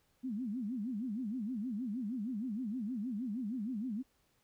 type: tone with vibrato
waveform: sine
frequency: 229.9 Hz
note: A#3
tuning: 24 cents flat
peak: -35 dBFS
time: 0.23-4.03 s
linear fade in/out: 20 ms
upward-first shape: sine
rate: 6.4 Hz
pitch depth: 250 cents each way
effects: pink hiss -74 dBFS RMS until 4.43 s